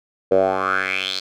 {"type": "tone with band-pass filter sweep", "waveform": "10% pulse", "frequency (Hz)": 94.8, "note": "F#2", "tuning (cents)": 43, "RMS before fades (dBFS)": -20, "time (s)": [0.31, 1.2], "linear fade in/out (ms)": 10, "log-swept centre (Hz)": [490, 4500], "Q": 5.2, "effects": []}